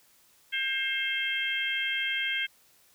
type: harmonic tone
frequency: 532 Hz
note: C5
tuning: 29 cents sharp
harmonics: 3 / 4 / 5 / 6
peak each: -33 / -31 / -36 / -32 dBFS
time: 0.52-2.47 s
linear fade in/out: 20 ms
effects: white hiss -62 dBFS RMS until 2.94 s